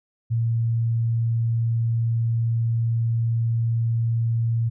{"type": "tone", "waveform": "sine", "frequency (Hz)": 115.3, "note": "A#2", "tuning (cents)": -19, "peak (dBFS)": -19, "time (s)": [0.3, 4.7], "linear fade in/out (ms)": 20, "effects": []}